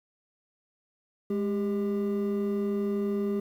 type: tone pair together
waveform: triangle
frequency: 207.4 / 398.6 Hz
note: G#3 / G4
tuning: -2 / +29 cents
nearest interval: major seventh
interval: 1131 cents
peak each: -26 / -27 dBFS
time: 1.3-3.4 s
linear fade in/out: 5 ms
effects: tanh soft clip ceiling -16 dBFS + 10-bit